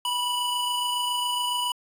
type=tone pair together; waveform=square; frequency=977.6 / 2960 Hz; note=B5 / F#7; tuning=-18 / 0 cents; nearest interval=octave + perfect fifth; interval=1918 cents; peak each=-28 dBFS; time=0.05-1.72 s; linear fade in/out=2 ms; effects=resampled to 32000 Hz